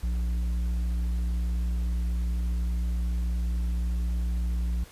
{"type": "tone with tanh clipping", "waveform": "triangle", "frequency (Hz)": 59.2, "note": "A#1", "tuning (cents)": 27, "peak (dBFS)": -26, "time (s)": [0.03, 4.84], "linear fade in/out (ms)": 5, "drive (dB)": 11, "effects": ["pink hiss -51 dBFS RMS until 4.91 s", "resampled to 32000 Hz"]}